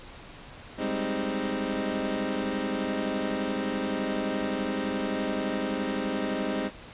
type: chord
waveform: 25% pulse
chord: Ab major seventh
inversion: third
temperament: equal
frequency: 196 / 207.7 / 261.6 / 311.1 Hz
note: G3 / Ab3 / C4 / Eb4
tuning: 0 / 0 / 0 / 0 cents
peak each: -31 / -30 / -28 / -30 dBFS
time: 0.77-6.71 s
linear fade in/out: 50 ms
effects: pink hiss -46 dBFS RMS until 6.93 s + resampled to 8000 Hz